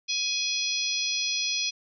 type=harmonic tone with a mistuned harmonic; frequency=837 Hz; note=G#5; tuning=13 cents sharp; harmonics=3 / 4 / 5 / 6 / 7; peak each=-32 / -32 / -32 / -32 / -32 dBFS; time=0.08-1.71 s; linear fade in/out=20 ms; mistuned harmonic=7; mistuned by=-20 cents; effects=none